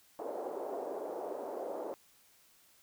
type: band-pass noise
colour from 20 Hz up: white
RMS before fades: -40 dBFS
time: 0.19-1.94 s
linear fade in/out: 0 ms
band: 360 to 670 Hz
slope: 24 dB/octave
effects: white hiss -65 dBFS RMS until 2.82 s